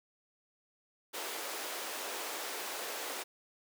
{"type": "high-pass noise", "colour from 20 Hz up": "pink", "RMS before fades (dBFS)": -40, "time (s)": [1.13, 3.24], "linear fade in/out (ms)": 20, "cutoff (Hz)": 380, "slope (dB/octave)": 24, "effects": []}